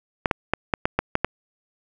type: clicks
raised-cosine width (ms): 0.5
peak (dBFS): -4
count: 8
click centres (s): 0.258 / 0.312 / 0.536 / 0.738 / 0.855 / 0.99 / 1.154 / 1.246
effects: none